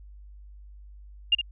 sine tone with echo, 2812 Hz, F7, 11 cents sharp, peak -16 dBFS, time 1.32-1.35 s, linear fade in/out 5 ms, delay 64 ms, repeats 1, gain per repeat -8 dB, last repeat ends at 1.414 s, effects added 50 Hz sine -44 dBFS peak until 1.51 s

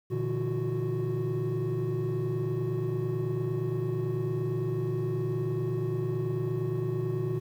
triangle tone cluster, 119.2 / 147.9 / 166.9 / 340 / 369 Hz, A#2 / D3 / E3 / F4 / F#4, +39 / +13 / +22 / -46 / -5 cents, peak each -29 / -31 / -37 / -38 / -29 dBFS, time 0.1-7.4 s, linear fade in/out 20 ms, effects tanh soft clip ceiling -20 dBFS + 10-bit

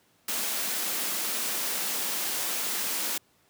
white high-pass noise, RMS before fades -30 dBFS, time 0.28-3.18 s, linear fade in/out 5 ms, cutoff 170 Hz, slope 96 dB/octave, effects pink hiss -65 dBFS RMS until 3.49 s + high-pass 100 Hz 12 dB/octave

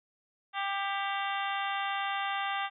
harmonic tone with a mistuned harmonic, 395.8 Hz, G4, 17 cents sharp, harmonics 2 / 3 / 4 / 5 / 6 / 7 / 8 / 9, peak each -34 / -36 / -39 / -39 / -45 / -41 / -44 / -43 dBFS, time 0.53-2.7 s, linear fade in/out 50 ms, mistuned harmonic 6, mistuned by -62 cents, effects none

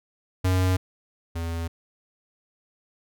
square tone pair in turn, 92.5 / 83.37 Hz, F#2 / E2, 0 / +20 cents, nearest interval major second, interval 180 cents, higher first, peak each -20 / -28 dBFS, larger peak first, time 0.44-0.77 / 1.35-1.68 s, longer neither, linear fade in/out 10 ms, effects none

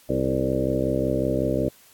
harmonic tone with a mistuned harmonic, 65.41 Hz, C2, in tune, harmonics 1 / 2 / 3 / 4 / 5 / 6 / 7 / 8 / 9, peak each -33 / -29 / -32 / -28 / -28 / -33 / -30 / -29 / -28 dBFS, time 0.09-1.69 s, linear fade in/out 5 ms, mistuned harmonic 6, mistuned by +30 cents, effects white hiss -54 dBFS RMS until 1.93 s + AAC 64 kbps

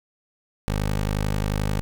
15% pulse tone, 51.3 Hz, G#1, 21 cents flat, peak -16 dBFS, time 0.68-1.81 s, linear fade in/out 0 ms, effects none

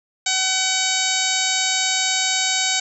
harmonic tone, 756 Hz, F#5, 37 cents sharp, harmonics 1 / 2 / 3 / 4 / 5 / 6 / 7 / 8 / 9 / 10, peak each -29 / -29 / -26 / -28 / -25 / -27 / -31 / -28 / -27 / -26 dBFS, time 0.26-2.8 s, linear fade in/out 5 ms, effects none

